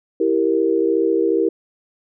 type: chord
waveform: sine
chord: E diminished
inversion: none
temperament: equal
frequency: 329.6 / 392 / 466.2 Hz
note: E4 / G4 / Bb4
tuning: 0 / 0 / 0 cents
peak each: -19 dBFS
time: 0.2-1.49 s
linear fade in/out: 5 ms
effects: none